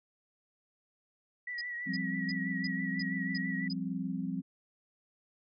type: tone with vibrato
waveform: sine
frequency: 1935 Hz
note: B6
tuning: 36 cents flat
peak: -36 dBFS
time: 1.47-3.68 s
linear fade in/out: 5 ms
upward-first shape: triangle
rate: 6.1 Hz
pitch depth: 48 cents each way
type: tone bursts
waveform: sine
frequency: 4978 Hz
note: D#8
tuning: in tune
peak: -37 dBFS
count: 7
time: 1.58-3.731 s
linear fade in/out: 5 ms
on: 33 ms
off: 320 ms
type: chord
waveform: sine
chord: F suspended second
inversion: none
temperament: equal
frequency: 174.61 / 196 / 261.6 Hz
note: F3 / G3 / C4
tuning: 0 / 0 / 0 cents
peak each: -37 dBFS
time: 1.86-4.42 s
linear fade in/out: 20 ms
effects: none